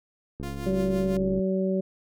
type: click train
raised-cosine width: 3 ms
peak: -23 dBFS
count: 70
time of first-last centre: 0.4-1.393 s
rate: 69.5 Hz
type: tone with tremolo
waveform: sawtooth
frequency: 349.2 Hz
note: F4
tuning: in tune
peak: -30 dBFS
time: 0.43-1.17 s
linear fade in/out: 2 ms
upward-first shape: triangle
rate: 5.9 Hz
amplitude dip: 70%
type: harmonic tone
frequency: 189.6 Hz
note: F#3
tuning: 43 cents sharp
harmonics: 1 / 2 / 3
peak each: -25 / -28 / -30 dBFS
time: 0.66-1.81 s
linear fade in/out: 10 ms
effects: none